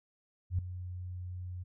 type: tone with ADSR envelope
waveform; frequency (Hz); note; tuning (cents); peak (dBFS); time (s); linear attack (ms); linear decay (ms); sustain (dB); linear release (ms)
sine; 90.3; F#2; -42; -25; 0.5-1.64; 86; 4; -13; 18
effects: none